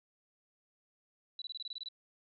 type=tone bursts; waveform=sine; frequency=3951 Hz; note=B7; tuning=in tune; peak=-39 dBFS; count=10; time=1.39-1.886 s; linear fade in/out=2 ms; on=28 ms; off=24 ms; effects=none